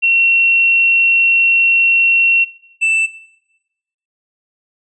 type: tone pair in turn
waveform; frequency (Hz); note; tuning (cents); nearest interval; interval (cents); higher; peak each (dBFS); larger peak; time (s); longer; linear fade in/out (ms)
sine / triangle; 2725 / 2658; F7 / E7; -43 / +14; unison; 43; first; -9; neither; 0.02-2.45 / 2.81-3.07; first; 20
effects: noise-tail reverb RT60 1.0 s tail -18 dB re dry + resampled to 22050 Hz